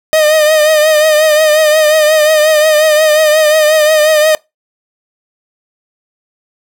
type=tone with vibrato; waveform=45% pulse; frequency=616 Hz; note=D#5; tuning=17 cents flat; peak=-6 dBFS; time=0.13-4.35 s; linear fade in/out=0 ms; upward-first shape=triangle; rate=5.6 Hz; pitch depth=57 cents each way; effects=noise-tail reverb RT60 0.2 s tail -23 dB re dry